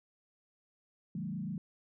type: tone with frequency modulation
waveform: sine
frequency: 186.7 Hz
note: F#3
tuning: 16 cents sharp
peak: -35 dBFS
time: 1.15-1.58 s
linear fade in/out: 2 ms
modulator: 27.8 Hz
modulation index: 1.4
effects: none

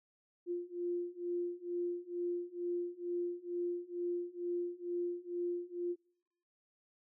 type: beating tone pair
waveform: sine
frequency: 349.2 / 351.4 Hz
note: F4 / F4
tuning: 0 / +11 cents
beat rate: 2.2 Hz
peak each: -39 / -38 dBFS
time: 0.46-5.96 s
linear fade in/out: 50 ms
effects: noise-tail reverb RT60 0.8 s tail -26 dB re dry

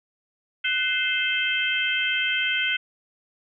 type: harmonic tone with a mistuned harmonic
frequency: 523 Hz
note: C5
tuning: 1 cent flat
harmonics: 3 / 4 / 5 / 6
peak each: -27 / -27 / -27 / -27 dBFS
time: 0.64-2.77 s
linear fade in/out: 10 ms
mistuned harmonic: 3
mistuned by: -77 cents
effects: none

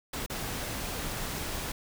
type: noise with dropouts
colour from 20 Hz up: pink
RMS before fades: -35 dBFS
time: 0.13-1.72 s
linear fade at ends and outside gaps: 5 ms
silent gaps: 0.263-0.298 s
effects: none

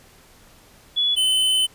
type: tone pair in turn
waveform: sine / square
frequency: 3408 / 3039 Hz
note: G#7 / F#7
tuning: +44 / +46 cents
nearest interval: major second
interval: 198 cents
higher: first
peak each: -17 / -17 dBFS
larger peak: neither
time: 0.96-1.16 / 1.16-1.67 s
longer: second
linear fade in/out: 20 ms
effects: pink hiss -51 dBFS RMS until 1.74 s + resampled to 32000 Hz

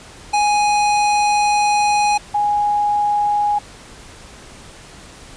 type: tone pair in turn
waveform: square / sine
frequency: 830.6 / 827.5 Hz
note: G#5 / G#5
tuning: 0 / -6 cents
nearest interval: unison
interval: 6 cents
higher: first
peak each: -14 dBFS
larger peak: neither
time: 0.33-2.18 / 2.34-3.59 s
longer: first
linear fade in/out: 10 ms
effects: pink hiss -40 dBFS RMS until 5.36 s + resampled to 22050 Hz

